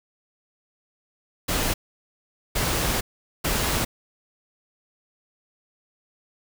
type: noise bursts at uneven times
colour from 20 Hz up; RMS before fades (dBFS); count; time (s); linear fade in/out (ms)
pink; -24; 3; 1.48-1.74 / 2.55-3.01 / 3.44-3.85; 10
effects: none